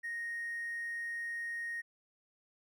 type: tone with hard clipping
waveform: triangle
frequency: 1864.7 Hz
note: A#6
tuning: in tune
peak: -37 dBFS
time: 0.03-1.82 s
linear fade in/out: 20 ms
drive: 4 dB
effects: none